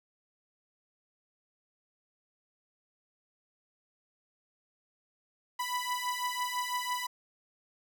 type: beating tone pair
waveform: sawtooth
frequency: 987.8 / 993.8 Hz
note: B5 / B5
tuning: 0 / +11 cents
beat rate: 6 Hz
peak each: -31 dBFS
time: 5.59-7.07 s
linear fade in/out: 10 ms
effects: none